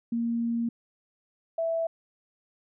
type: tone pair in turn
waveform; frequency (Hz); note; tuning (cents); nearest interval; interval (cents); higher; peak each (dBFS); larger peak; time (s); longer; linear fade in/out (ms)
sine; 233.1 / 659.3; A#3 / E5; 0 / 0; octave + tritone; 1800; second; -25; neither; 0.12-0.69 / 1.58-1.87; first; 5
effects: none